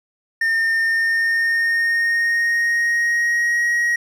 triangle tone with pitch glide, 1816 to 1894.2 Hz, A#6 to A#6, -46 to +27 cents, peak -14 dBFS, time 0.41-3.96 s, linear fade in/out 5 ms, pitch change +73 cents, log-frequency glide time 0.79-3.65 s, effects none

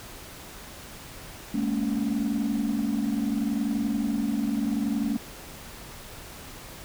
sine tone cluster, 209.5 / 230.2 / 281.3 Hz, G#3 / A#3 / C#4, +15 / -22 / +26 cents, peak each -27 dBFS, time 1.54-5.17 s, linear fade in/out 5 ms, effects tanh soft clip ceiling -19 dBFS + pink hiss -43 dBFS RMS until 6.84 s

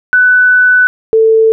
sine tone pair in turn, 1495 / 444.5 Hz, F#6 / A4, +17 / +18 cents, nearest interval octave + major sixth, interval 2099 cents, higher first, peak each -4 dBFS, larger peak neither, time 0.13-0.87 / 1.13-1.52 s, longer first, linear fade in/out 0 ms, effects none

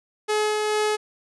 sawtooth tone with tremolo, 425 Hz, G#4, 40 cents sharp, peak -16 dBFS, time 0.28-0.97 s, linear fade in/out 20 ms, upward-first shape sine, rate 2.3 Hz, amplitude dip 25%, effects resampled to 24000 Hz

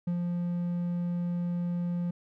triangle tone with ADSR envelope, 174.61 Hz, F3, in tune, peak -24 dBFS, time 0.07-2.11 s, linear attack 6 ms, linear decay 86 ms, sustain -2 dB, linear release 7 ms, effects none

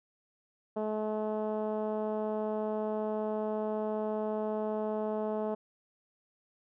10% pulse tone with low-pass filter, 214.7 Hz, A3, 42 cents flat, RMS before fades -33 dBFS, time 0.76-5.55 s, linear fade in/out 10 ms, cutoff 630 Hz, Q 1.4, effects none

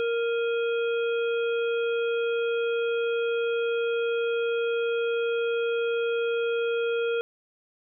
harmonic tone with a mistuned harmonic, 466.2 Hz, A#4, in tune, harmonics 1 / 3 / 5 / 7, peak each -24 / -34 / -38 / -41 dBFS, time 0-7.21 s, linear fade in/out 0 ms, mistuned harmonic 5, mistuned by +120 cents, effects none

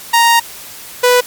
sawtooth tone pair in turn, 932.3 / 493.9 Hz, A#5 / B4, 0 / 0 cents, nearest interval major seventh, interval 1100 cents, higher first, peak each -3 dBFS, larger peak neither, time 0.13-0.4 / 1.03-1.21 s, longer first, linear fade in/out 10 ms, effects white hiss -32 dBFS RMS until 1.26 s + MP3 96 kbps

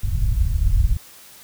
pink low-pass noise, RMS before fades -18 dBFS, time 0.03-0.97 s, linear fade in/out 5 ms, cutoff 100 Hz, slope 24 dB/octave, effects white hiss -45 dBFS RMS until 1.43 s

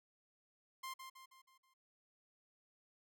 sawtooth tone with echo, 1052 Hz, C6, 9 cents sharp, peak -40 dBFS, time 0.83-0.94 s, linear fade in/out 10 ms, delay 160 ms, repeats 5, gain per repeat -6 dB, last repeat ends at 1.74 s, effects none

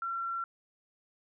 sine tone, 1361 Hz, F6, 45 cents flat, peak -32 dBFS, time 0.02-0.44 s, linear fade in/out 2 ms, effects none

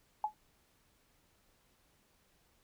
sine tone with exponential decay, 851 Hz, G#5, 42 cents sharp, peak -26 dBFS, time 0.24-0.34 s, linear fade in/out 2 ms, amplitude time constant 20 ms, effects pink hiss -71 dBFS RMS until 2.63 s

